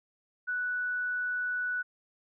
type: tone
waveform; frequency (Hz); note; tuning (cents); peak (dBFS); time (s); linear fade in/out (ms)
sine; 1480; F#6; 0; -29; 0.47-1.83; 20
effects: none